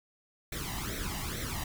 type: noise with flanger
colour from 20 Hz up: pink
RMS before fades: -36 dBFS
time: 0.52-1.64 s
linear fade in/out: 5 ms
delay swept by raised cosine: 0.51 to 1.05 ms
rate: 2.3 Hz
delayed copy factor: +0.75
effects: none